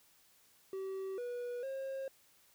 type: tone with pitch steps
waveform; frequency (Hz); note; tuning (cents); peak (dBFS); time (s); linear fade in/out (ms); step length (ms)
triangle; 384 / 486.3 / 537; G4 / B4 / C5; -36 / -27 / +45; -36; 0.73-2.08; 2; 450
effects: white hiss -67 dBFS RMS until 2.54 s